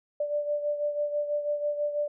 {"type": "beating tone pair", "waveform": "sine", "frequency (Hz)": [587.3, 593.4], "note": ["D5", "D5"], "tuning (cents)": [0, 18], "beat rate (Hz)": 6.1, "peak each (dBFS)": [-27, -34], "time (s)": [0.2, 2.08], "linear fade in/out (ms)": 5, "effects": []}